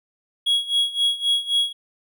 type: tone with tremolo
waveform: triangle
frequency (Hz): 3322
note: G#7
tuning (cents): 0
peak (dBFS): -14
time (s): 0.46-1.73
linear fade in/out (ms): 10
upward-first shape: sine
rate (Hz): 3.8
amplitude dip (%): 85
effects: none